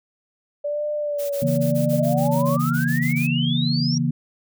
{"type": "tone with vibrato", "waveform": "sine", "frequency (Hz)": 580, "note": "D5", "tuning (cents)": -22, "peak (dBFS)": -22, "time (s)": [0.64, 2.57], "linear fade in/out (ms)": 10, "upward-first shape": "sine", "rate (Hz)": 0.95, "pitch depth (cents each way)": 50}
{"type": "noise bursts", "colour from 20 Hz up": "blue", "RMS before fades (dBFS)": -35, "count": 15, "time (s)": [1.18, 3.274], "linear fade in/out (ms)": 20, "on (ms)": 120, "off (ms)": 21}
{"type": "chord", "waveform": "sine", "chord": "A# diminished", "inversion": "first", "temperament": "equal with one note detuned", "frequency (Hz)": [138.59, 164.81, 237], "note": ["C#3", "E3", "A#3"], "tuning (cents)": [0, 0, 29], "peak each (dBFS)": -23, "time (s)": [1.42, 4.11], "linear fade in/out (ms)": 5}
{"type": "exponential sweep", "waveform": "sine", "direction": "up", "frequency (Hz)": [568, 5740], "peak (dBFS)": -25, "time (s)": [1.93, 3.98], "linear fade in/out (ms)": 5}
{"effects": []}